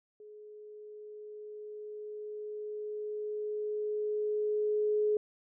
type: tone with level ramp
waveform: sine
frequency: 422.4 Hz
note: G#4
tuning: 29 cents sharp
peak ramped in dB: -48 to -25 dBFS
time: 0.2-5.17 s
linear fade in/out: 2 ms
effects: none